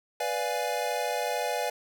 square chord, B diminished seventh, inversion none, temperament equal, 493.9 / 587.3 / 698.5 / 830.6 Hz, B4 / D5 / F5 / Ab5, 0 / 0 / 0 / 0 cents, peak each -34 dBFS, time 0.2-1.7 s, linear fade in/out 5 ms, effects none

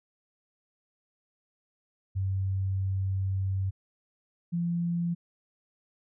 sine tone pair in turn, 95.9 / 171.57 Hz, G2 / F3, -37 / -30 cents, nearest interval minor seventh, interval 1007 cents, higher second, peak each -26 / -26 dBFS, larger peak neither, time 2.15-3.71 / 4.52-5.15 s, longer first, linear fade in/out 20 ms, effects none

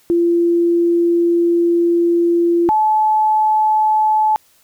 sine tone pair in turn, 342.3 / 862.5 Hz, F4 / A5, -35 / -35 cents, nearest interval octave + major third, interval 1600 cents, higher second, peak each -11 dBFS, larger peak neither, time 0.1-2.69 / 2.69-4.36 s, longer first, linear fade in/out 0 ms, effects white hiss -54 dBFS RMS until 4.63 s

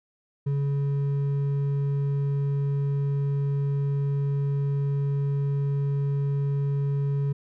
triangle tone with hard clipping, 140.6 Hz, C#3, 25 cents sharp, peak -24 dBFS, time 0.46-7.33 s, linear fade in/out 10 ms, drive 8 dB, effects none

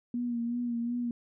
sine tone with vibrato, 238.3 Hz, A#3, 38 cents sharp, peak -29 dBFS, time 0.14-1.11 s, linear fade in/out 2 ms, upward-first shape sine, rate 2.7 Hz, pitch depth 37 cents each way, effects none

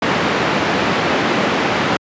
pink band-pass noise, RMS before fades -17 dBFS, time 0.02-1.97 s, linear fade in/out 5 ms, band 180 to 2700 Hz, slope 12 dB/octave, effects high-pass 80 Hz 12 dB/octave + resampled to 16000 Hz

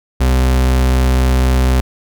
40% pulse tone, 64 Hz, C2, 38 cents flat, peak -9 dBFS, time 0.2-1.81 s, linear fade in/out 10 ms, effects none

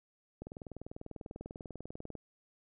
click train, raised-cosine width 2 ms, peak -30 dBFS, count 36, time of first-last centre 0.42-2.153 s, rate 20.2 Hz, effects none

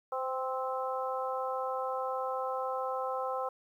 harmonic tone with a mistuned harmonic, 261.6 Hz, C4, in tune, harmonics 2 / 3 / 4 / 5, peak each -35 / -37 / -38 / -39 dBFS, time 0.12-3.49 s, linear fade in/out 5 ms, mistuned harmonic 2, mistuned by -16 cents, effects 11-bit

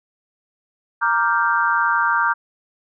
sine chord, G minor seventh, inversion first, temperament equal, 932.3 / 1174.7 / 1396.9 / 1568 Hz, Bb5 / D6 / F6 / G6, 0 / 0 / 0 / 0 cents, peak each -21 dBFS, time 1.01-2.34 s, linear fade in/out 20 ms, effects none

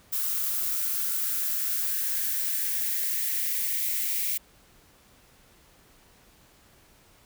violet noise with high-pass filter sweep, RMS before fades -28 dBFS, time 0.12-4.38 s, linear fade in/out 10 ms, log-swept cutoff 1200 to 2200 Hz, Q 4, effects pink hiss -58 dBFS RMS until 7.25 s

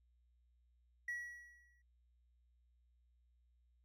triangle tone with exponential decay, 1928 Hz, B6, 42 cents flat, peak -35 dBFS, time 1.08-1.82 s, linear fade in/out 5 ms, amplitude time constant 160 ms, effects tanh soft clip ceiling -34 dBFS + added 60 Hz sine -70 dBFS peak until 3.84 s

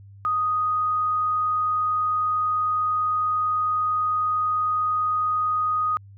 sine tone, 1244.5 Hz, D#6, in tune, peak -20 dBFS, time 0.25-5.97 s, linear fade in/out 0 ms, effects added 99 Hz sine -43 dBFS peak until 6.17 s

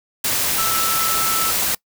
sine tone in noise, 1318.5 Hz, E6, in tune, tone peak -22 dBFS, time 0.58-1.51 s, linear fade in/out 5 ms, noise white, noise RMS -20 dBFS, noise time 0.24-1.75 s, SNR -5 dB, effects noise-tail reverb RT60 0.1 s tail -24 dB re dry

